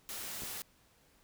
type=noise; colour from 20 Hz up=white; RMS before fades=-42 dBFS; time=0.09-0.62 s; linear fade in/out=0 ms
type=clicks; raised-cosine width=2 ms; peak=-34 dBFS; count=2; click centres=0.421 / 0.435 s
effects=pink hiss -67 dBFS RMS until 1.23 s